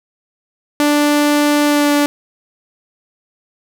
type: tone with pitch glide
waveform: sawtooth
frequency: 293.7 to 290.5 Hz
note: D4 to D4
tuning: 0 to -19 cents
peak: -7 dBFS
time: 0.8-2.06 s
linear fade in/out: 0 ms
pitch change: -19 cents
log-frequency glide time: 1.66-1.92 s
effects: none